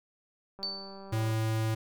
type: click train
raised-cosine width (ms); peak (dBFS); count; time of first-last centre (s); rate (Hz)
1; -34; 143; 0.59-1.318; 195
type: tone with exponential decay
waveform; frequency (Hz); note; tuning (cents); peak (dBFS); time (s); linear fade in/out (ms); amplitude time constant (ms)
sine; 4535; C#8; +39; -29; 0.63-1.19; 0; 120
type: tone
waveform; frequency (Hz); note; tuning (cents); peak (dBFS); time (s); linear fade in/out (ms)
square; 110.8; A2; +13; -28; 1.12-1.75; 10
effects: none